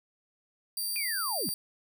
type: tone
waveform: 10% pulse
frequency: 4699 Hz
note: D8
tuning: in tune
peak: -24 dBFS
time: 0.77-1.54 s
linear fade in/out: 2 ms
type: linear sweep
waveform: sine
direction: down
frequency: 2489 to 134.7 Hz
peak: -33 dBFS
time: 0.96-1.49 s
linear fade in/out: 0 ms
effects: none